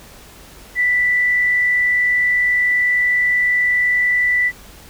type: tone with frequency modulation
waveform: sine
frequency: 1975.5 Hz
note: B6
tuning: in tune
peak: -13 dBFS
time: 0.75-4.52 s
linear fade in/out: 50 ms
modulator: 49.9 Hz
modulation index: 0.33
effects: added 50 Hz sine -47 dBFS peak until 4.89 s + pink hiss -42 dBFS RMS until 4.89 s